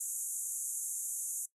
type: band-pass noise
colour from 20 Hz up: pink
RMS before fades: -38 dBFS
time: 0-1.46 s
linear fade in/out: 10 ms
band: 6500 to 12000 Hz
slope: 96 dB/octave
effects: noise-tail reverb RT60 0.1 s tail -18 dB re dry